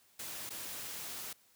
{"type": "noise with dropouts", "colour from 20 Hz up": "white", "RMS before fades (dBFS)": -43, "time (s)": [0.19, 1.33], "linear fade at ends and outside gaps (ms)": 5, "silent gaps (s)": [0.494, 0.504], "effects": ["white hiss -67 dBFS RMS until 1.55 s", "high-pass 60 Hz 12 dB/octave"]}